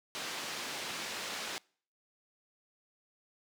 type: band-pass noise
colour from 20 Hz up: white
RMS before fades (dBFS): -40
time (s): 0.15-1.58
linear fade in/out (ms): 0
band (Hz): 180 to 4700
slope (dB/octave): 12
effects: noise-tail reverb RT60 0.5 s tail -26 dB re dry